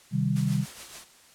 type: chord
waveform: sine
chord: C minor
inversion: none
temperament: equal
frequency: 130.81 / 155.56 / 196 Hz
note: C3 / Eb3 / G3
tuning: 0 / 0 / 0 cents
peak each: -27 dBFS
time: 0.11-0.66 s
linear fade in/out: 50 ms
type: noise with tremolo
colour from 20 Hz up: white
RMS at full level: -40 dBFS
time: 0.35-1.05 s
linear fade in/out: 20 ms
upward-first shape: triangle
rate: 7 Hz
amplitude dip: 55%
effects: white hiss -55 dBFS RMS until 1.34 s + low-pass 10000 Hz 12 dB/octave